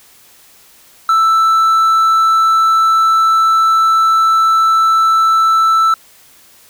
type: tone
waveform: triangle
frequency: 1323 Hz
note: E6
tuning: 6 cents sharp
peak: -6 dBFS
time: 1.09-5.94 s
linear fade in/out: 2 ms
effects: white hiss -45 dBFS RMS until 6.69 s